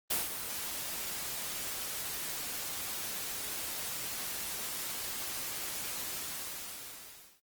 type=noise with ADSR envelope; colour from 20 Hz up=white; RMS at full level=-29 dBFS; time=0.1-7.41 s; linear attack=9 ms; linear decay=170 ms; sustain=-9 dB; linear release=1300 ms; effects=Opus 24 kbps